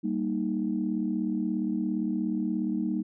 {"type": "chord", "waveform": "sine", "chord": "Eb major", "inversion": "first", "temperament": "equal", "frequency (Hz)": [196, 233.1, 311.1], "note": ["G3", "Bb3", "Eb4"], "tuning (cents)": [0, 0, 0], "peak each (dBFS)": -30, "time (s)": [0.03, 3.03], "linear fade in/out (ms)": 20, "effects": ["tanh soft clip ceiling -16 dBFS"]}